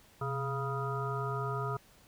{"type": "harmonic tone with a mistuned harmonic", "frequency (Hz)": 138.59, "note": "C#3", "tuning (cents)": 0, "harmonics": [1, 3, 5, 7, 9, 10], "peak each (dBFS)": [-35, -39, -43, -42, -38, -46], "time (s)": [0.21, 1.77], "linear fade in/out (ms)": 5, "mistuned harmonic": 1, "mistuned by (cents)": -130, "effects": ["pink hiss -61 dBFS RMS until 2.07 s"]}